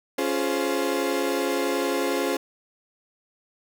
35% pulse chord, Db major seventh, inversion none, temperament equal with one note detuned, 277.2 / 349.2 / 420.9 / 523.3 Hz, Db4 / F4 / Ab4 / C5, 0 / 0 / +23 / 0 cents, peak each -27 dBFS, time 0.18-2.37 s, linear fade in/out 5 ms, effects none

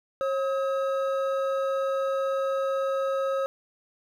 triangle tone pair together, 541 / 1275 Hz, C#5 / D#6, -42 / +42 cents, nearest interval octave + minor third, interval 1484 cents, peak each -23 / -30 dBFS, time 0.21-3.46 s, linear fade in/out 0 ms, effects none

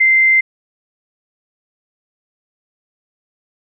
sine tone, 2082 Hz, C7, 9 cents flat, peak -8 dBFS, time 0-0.41 s, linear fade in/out 10 ms, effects none

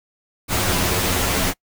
pink noise with comb filter, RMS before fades -20 dBFS, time 0.48-1.54 s, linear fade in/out 50 ms, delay 11 ms, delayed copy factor +0.7, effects noise-tail reverb RT60 0.1 s tail -25 dB re dry

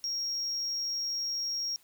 sine tone, 5588 Hz, F8, in tune, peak -28 dBFS, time 0.04-1.76 s, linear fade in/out 0 ms, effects tanh soft clip ceiling -29 dBFS + white hiss -63 dBFS RMS until 1.83 s

